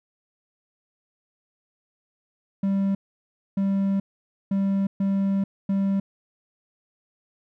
triangle tone bursts at uneven times, 196 Hz, G3, in tune, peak -18 dBFS, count 5, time 2.63-2.95 / 3.57-4 / 4.51-4.87 / 5-5.44 / 5.69-6 s, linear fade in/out 5 ms, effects none

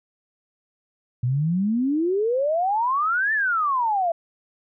sine exponential two-way sweep, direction up then down, 118.1 to 1800 to 655 Hz, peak -19 dBFS, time 1.23-4.12 s, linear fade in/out 5 ms, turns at 3.33 s, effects none

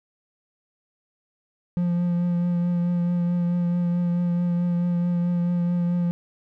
triangle tone with vibrato, 174.61 Hz, F3, in tune, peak -18 dBFS, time 1.77-6.11 s, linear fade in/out 0 ms, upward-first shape triangle, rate 4.6 Hz, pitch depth 20 cents each way, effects none

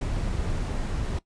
brown noise, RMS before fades -28 dBFS, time 0.01-1.19 s, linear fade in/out 5 ms, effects noise-tail reverb RT60 0.1 s tail -18 dB re dry + resampled to 22050 Hz

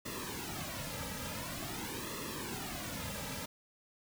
pink noise with flanger, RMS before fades -41 dBFS, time 0.05-3.46 s, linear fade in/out 10 ms, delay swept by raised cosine 1.3 to 2.8 ms, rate 0.47 Hz, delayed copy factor -0.8, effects none

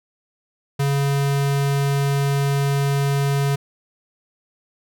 square tone, 140 Hz, C#3, 18 cents sharp, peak -18 dBFS, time 0.79-3.56 s, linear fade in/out 10 ms, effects none

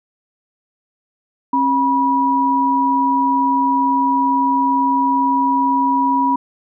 sine tone pair together, 270 / 972.2 Hz, C#4 / B5, -45 / -28 cents, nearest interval octave + minor seventh, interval 2217 cents, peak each -18 / -14 dBFS, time 1.53-6.36 s, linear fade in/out 5 ms, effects none

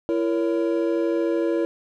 triangle chord, A# diminished, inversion second, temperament just, 335.6 / 466.2 / 559.4 Hz, E4 / A#4 / C#5, +31 / 0 / +16 cents, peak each -20 / -24 / -25 dBFS, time 0.09-1.65 s, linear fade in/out 0 ms, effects none

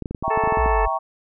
clicks, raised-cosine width 3 ms, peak -15 dBFS, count 12, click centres 0.023 / 0.058 / 0.11 / 0.148 / 0.226 / 0.28 / 0.375 / 0.438 / 0.475 / 0.524 / 0.573 / 0.66 s
sine chord, E diminished seventh, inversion none, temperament equal with one note detuned, 652.8 / 784 / 932.3 / 1108.7 Hz, E5 / G5 / Bb5 / Db6, -17 / 0 / 0 / 0 cents, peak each -27 / -26 / -26 / -25 dBFS, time 0.23-0.99 s, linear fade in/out 20 ms
harmonic tone, 440 Hz, A4, in tune, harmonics 1 / 2 / 3 / 4 / 5 / 6, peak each -24 / -24 / -36 / -30 / -38 / -37 dBFS, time 0.3-0.86 s, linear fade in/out 10 ms
sine linear sweep, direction down, 64 to 44 Hz, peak -20 dBFS, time 0.58-0.88 s, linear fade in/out 10 ms
effects none

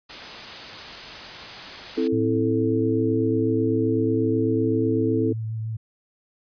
white noise, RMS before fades -36 dBFS, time 0.09-2.08 s, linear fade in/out 10 ms
sine chord, A minor, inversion first, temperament equal, 261.6 / 329.6 / 440 Hz, C4 / E4 / A4, 0 / 0 / 0 cents, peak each -24 dBFS, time 1.97-5.33 s, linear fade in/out 10 ms
sine tone with vibrato, 110.9 Hz, A2, 14 cents sharp, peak -26 dBFS, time 2.12-5.77 s, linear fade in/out 10 ms, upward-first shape triangle, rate 6.8 Hz, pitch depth 21 cents each way
effects resampled to 11025 Hz

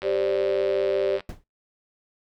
click train, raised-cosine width 0.3 ms, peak -20 dBFS, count 114, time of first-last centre 0.02-1.206 s, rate 95.3 Hz
sine chord, G suspended fourth, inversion none, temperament just, 392 / 522.7 / 588 Hz, G4 / C5 / D5, 0 / -2 / +2 cents, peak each -24 / -27 / -25 dBFS, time 0.02-1.2 s, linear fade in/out 50 ms
brown noise with exponential decay, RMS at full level -28 dBFS, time 1.29-1.44 s, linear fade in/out 2 ms, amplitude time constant 31 ms
effects noise-tail reverb RT60 0.2 s tail -22 dB re dry

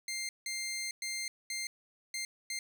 15% pulse tone bursts at uneven times, 2100 Hz, C7, 6 cents sharp, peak -29 dBFS, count 6, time 0.08-0.29 / 0.46-0.91 / 1.02-1.28 / 1.5-1.67 / 2.14-2.25 / 2.5-2.59 s, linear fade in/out 2 ms, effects none

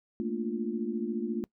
sine chord, Bb major seventh, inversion third, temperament equal with one note detuned, 218.7 / 233.1 / 293.7 / 349.2 Hz, A3 / Bb3 / D4 / F4, -10 / 0 / 0 / 0 cents, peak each -34 / -34 / -39 / -35 dBFS, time 0.2-1.44 s, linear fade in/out 0 ms, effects noise-tail reverb RT60 0.1 s tail -23 dB re dry

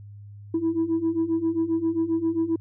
sine beating tone pair, 323.3 / 330.8 Hz, E4 / E4, -34 / +6 cents, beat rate 7.5 Hz, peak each -25 / -22 dBFS, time 0.54-2.56 s, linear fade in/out 5 ms, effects tanh soft clip ceiling -17 dBFS + added 102 Hz sine -40 dBFS peak until 2.6 s

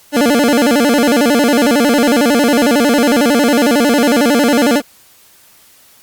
25% pulse tone with vibrato, 261.6 Hz, C4, in tune, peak -5 dBFS, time 0.12-4.82 s, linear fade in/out 50 ms, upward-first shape square, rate 11 Hz, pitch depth 190 cents each way, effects white hiss -46 dBFS RMS until 6.02 s + Opus 48 kbps

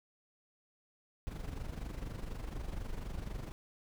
brown noise with amplitude modulation, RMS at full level -38 dBFS, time 1.27-3.52 s, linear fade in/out 0 ms, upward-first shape sine, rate 24.1 Hz, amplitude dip 65%, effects none

